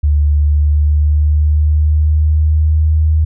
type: tone with pitch glide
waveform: sine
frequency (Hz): 73.6 to 77.93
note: D2 to D#2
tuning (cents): +4 to +3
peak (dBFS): -8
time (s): 0.03-3.25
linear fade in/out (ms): 10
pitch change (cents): +99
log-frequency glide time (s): 0.31-2.97
effects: none